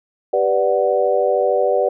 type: chord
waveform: sine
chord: G major seventh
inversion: none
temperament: equal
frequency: 392 / 493.9 / 587.3 / 740 Hz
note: G4 / B4 / D5 / F#5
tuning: 0 / 0 / 0 / 0 cents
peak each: -21 / -18 / -18 / -22 dBFS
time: 0.33-1.89 s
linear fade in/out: 5 ms
effects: none